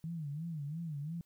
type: tone with vibrato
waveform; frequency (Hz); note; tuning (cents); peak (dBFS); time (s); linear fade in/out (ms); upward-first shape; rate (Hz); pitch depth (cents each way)
sine; 155.3; D#3; -3; -37; 0.04-1.21; 0; sine; 2.9; 160
effects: white hiss -75 dBFS RMS until 1.25 s